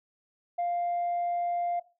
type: tone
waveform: sine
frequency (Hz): 698.5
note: F5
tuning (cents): 0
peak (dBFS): -25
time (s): 0.58-1.8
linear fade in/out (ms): 10
effects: noise-tail reverb RT60 0.3 s tail -18 dB re dry + tanh soft clip ceiling -24 dBFS